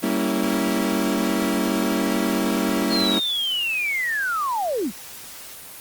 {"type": "chord", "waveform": "35% pulse", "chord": "G diminished seventh", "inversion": "none", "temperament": "equal with one note detuned", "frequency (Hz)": [196, 233.1, 280.2, 329.6], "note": ["G3", "Bb3", "Db4", "Fb4"], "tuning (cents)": [0, 0, 19, 0], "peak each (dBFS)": -24, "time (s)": [0.02, 3.2], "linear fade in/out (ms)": 20}
{"type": "linear sweep", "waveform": "sine", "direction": "down", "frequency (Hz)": [4312, 164.81], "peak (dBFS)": -21, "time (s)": [2.89, 4.92], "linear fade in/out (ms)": 50}
{"effects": ["white hiss -39 dBFS RMS until 5.8 s", "Opus 24 kbps"]}